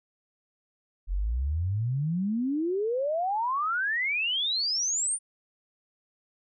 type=exponential sweep; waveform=sine; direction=up; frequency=42.06 to 9397 Hz; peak=-25 dBFS; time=1.07-5.19 s; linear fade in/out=50 ms; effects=none